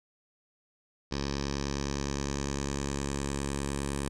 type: tone with low-pass filter sweep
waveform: 10% pulse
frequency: 69.8 Hz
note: C#2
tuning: 13 cents sharp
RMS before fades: -33 dBFS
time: 1.11-4.09 s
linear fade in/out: 10 ms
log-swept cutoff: 5200 to 9000 Hz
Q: 3.7
effects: none